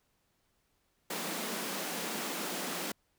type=high-pass noise; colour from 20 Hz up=pink; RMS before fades=-37 dBFS; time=1.1-2.92 s; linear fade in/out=5 ms; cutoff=170 Hz; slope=96 dB/octave; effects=pink hiss -75 dBFS RMS until 3.18 s